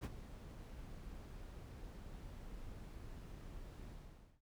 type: noise with ADSR envelope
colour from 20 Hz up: brown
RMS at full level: -38 dBFS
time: 0.01-4.41 s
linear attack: 32 ms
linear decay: 41 ms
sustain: -13 dB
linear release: 530 ms
effects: none